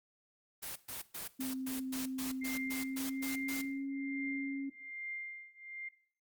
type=noise bursts; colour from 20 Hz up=white; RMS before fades=-42 dBFS; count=12; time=0.62-3.62 s; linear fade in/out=10 ms; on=140 ms; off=120 ms
type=tone with pitch glide; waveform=sine; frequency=261.6 to 274.8 Hz; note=C4 to C#4; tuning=0 to -15 cents; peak=-36 dBFS; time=1.39-4.7 s; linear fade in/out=10 ms; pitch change=+85 cents; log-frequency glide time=2.44-3.89 s
type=tone with tremolo; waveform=sine; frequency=2100 Hz; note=C7; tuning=6 cents sharp; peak=-38 dBFS; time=2.41-5.89 s; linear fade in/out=10 ms; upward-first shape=triangle; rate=1.2 Hz; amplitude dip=95%
effects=noise-tail reverb RT60 0.5 s tail -17 dB re dry + Opus 24 kbps